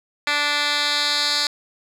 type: tone with band-pass filter sweep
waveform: 10% pulse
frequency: 292.3 Hz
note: D4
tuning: 8 cents flat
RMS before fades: -21 dBFS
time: 0.27-1.47 s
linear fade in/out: 2 ms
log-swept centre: 2800 to 4500 Hz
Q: 2.3
effects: none